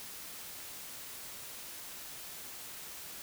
silence, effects white hiss -46 dBFS RMS until 3.22 s

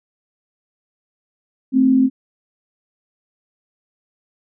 sine tone pair together, 221.4 / 263.3 Hz, A3 / C4, +11 / +11 cents, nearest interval minor third, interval 300 cents, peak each -19 / -11 dBFS, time 1.72-2.1 s, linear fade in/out 50 ms, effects none

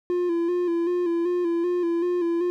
triangle tone with vibrato, 346.6 Hz, F4, 13 cents flat, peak -19 dBFS, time 0.1-2.5 s, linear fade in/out 0 ms, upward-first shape square, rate 2.6 Hz, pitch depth 41 cents each way, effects none

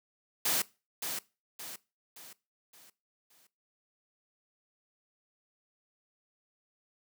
white noise with echo, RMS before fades -29 dBFS, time 0.45-0.62 s, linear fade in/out 5 ms, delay 570 ms, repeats 5, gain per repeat -7 dB, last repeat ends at 3.47 s, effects noise-tail reverb RT60 0.3 s tail -21 dB re dry + high-pass 150 Hz 12 dB/octave

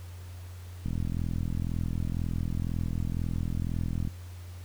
click train, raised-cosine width 5 ms, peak -19 dBFS, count 136, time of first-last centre 0.86-4.074 s, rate 42 Hz, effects added 89 Hz sine -40 dBFS peak until 4.64 s + pink hiss -54 dBFS RMS until 4.64 s

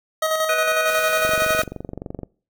25% pulse tone with tremolo, 632 Hz, D#5, 27 cents sharp, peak -14 dBFS, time 0.22-1.62 s, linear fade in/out 5 ms, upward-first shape square, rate 11 Hz, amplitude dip 40%
harmonic tone, 493.9 Hz, B4, in tune, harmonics 1 / 3 / 5, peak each -31 / -24 / -25 dBFS, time 0.49-1.62 s, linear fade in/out 2 ms
white noise, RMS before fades -34 dBFS, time 0.87-1.64 s, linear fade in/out 5 ms
click train, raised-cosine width 2 ms, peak -17 dBFS, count 24, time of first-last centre 1.25-2.233 s, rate 23.4 Hz
effects noise-tail reverb RT60 0.4 s tail -23 dB re dry

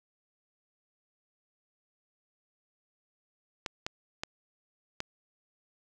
clicks, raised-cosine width 0.2 ms, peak -16 dBFS, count 4, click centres 3.662 / 3.865 / 4.235 / 5.004 s, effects none

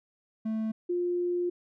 triangle / sine tone pair in turn, 220 / 352.9 Hz, A3 / F4, 0 / +18 cents, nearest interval minor sixth, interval 818 cents, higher second, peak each -26 dBFS, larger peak neither, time 0.45-0.72 / 0.89-1.5 s, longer second, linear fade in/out 10 ms, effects none

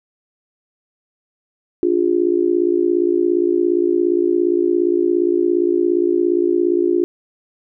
sine tone with amplitude modulation, 350.9 Hz, F4, 8 cents sharp, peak -9 dBFS, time 1.83-7.04 s, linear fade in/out 0 ms, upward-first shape sine, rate 57.3 Hz, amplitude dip 95%, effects none

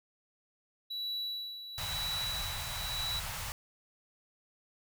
triangle tone with tremolo, 3930 Hz, B7, 9 cents flat, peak -32 dBFS, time 0.9-3.2 s, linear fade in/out 10 ms, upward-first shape sine, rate 1 Hz, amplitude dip 65%
pink band-stop noise, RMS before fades -39 dBFS, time 1.78-3.52 s, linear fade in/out 0 ms, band 140 to 690 Hz, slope 24 dB/octave
effects none

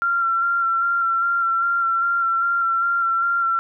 sine tone with vibrato, 1369 Hz, F6, 35 cents flat, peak -17 dBFS, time 0.02-3.59 s, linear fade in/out 0 ms, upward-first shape square, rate 2.5 Hz, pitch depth 19 cents each way, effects none

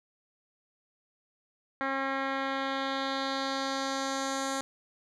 10% pulse tone with low-pass filter sweep, 270 Hz, C#4, 45 cents flat, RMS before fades -32 dBFS, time 1.81-4.61 s, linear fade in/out 0 ms, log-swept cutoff 2000 to 8000 Hz, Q 2, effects none

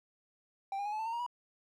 triangle tone with pitch steps, 784 / 808.4 / 833.5 / 859.4 / 886.1 / 913.7 / 942.1 / 971.4 Hz, G5 / G#5 / G#5 / A5 / A5 / A#5 / A#5 / B5, 0 / -47 / +6 / -41 / +12 / -35 / +18 / -29 cents, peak -32 dBFS, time 0.72-1.264 s, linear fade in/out 2 ms, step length 68 ms, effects none

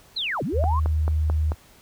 sine linear two-way sweep, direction down then up, 4239 to 110 to 1128 Hz, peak -24 dBFS, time 0.16-0.8 s, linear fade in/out 10 ms, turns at 0.43 s
sine tone with pitch glide, 77.78 to 77.2 Hz, D#2 to D#2, 0 to -13 cents, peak -19 dBFS, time 0.52-1.55 s, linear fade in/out 50 ms, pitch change -13 cents, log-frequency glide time 0.64-1.38 s
click train, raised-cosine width 1 ms, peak -16 dBFS, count 5, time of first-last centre 0.64-1.519 s, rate 4.55 Hz
effects pink hiss -53 dBFS RMS until 1.81 s

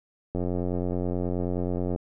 click train, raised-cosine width 2 ms, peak -16 dBFS, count 145, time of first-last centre 0.35-1.961 s, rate 89.4 Hz, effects none

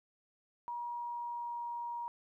sine tone with pitch glide, 955 to 948.4 Hz, A#5 to A#5, +42 to +30 cents, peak -37 dBFS, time 0.68-2.08 s, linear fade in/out 0 ms, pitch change -12 cents, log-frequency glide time 0.86-1.79 s, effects 13-bit

